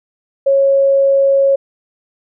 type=tone; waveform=sine; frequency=549 Hz; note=C#5; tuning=17 cents flat; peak=-8 dBFS; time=0.46-1.56 s; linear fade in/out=10 ms; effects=none